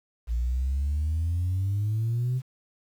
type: exponential sweep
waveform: sine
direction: up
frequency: 56.6 to 130.81 Hz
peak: -22 dBFS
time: 0.27-2.42 s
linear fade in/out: 50 ms
effects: tanh soft clip ceiling -21 dBFS + 9-bit